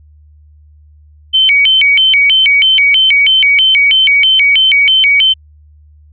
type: tone with vibrato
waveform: sine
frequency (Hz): 2637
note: E7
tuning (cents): 0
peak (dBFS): -5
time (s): 1.33-5.34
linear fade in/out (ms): 20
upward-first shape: square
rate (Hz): 3.1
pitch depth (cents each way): 270
effects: added 75 Hz sine -39 dBFS peak until 6.12 s